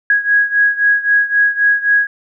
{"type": "beating tone pair", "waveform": "sine", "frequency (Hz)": [1655, 1658.8], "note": ["G#6", "G#6"], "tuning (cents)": [-6, -3], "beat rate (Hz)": 3.8, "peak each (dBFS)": [-12, -15], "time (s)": [0.1, 2.07], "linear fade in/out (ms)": 2, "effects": []}